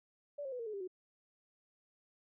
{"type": "tone with pitch steps", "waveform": "sine", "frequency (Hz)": [578, 536.2, 497.4, 461.4, 428, 397.1, 368.3], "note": ["D5", "C5", "B4", "A#4", "A4", "G4", "F#4"], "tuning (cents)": [-28, 42, 12, -18, -48, 22, -8], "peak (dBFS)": -39, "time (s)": [0.38, 0.877], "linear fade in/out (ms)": 10, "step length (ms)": 71, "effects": []}